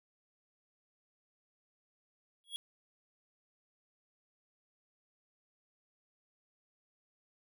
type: tone with exponential growth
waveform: square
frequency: 3328 Hz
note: G#7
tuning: 3 cents sharp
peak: -34 dBFS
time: 2.44-2.56 s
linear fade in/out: 0 ms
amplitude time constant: 24 ms
effects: none